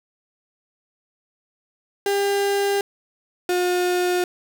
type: tone pair in turn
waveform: 35% pulse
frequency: 400.2 / 358.6 Hz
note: G4 / F4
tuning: +36 / +46 cents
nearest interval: major second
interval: 190 cents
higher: first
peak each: -17 dBFS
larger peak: neither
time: 2.06-2.81 / 3.49-4.24 s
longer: neither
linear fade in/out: 2 ms
effects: 9-bit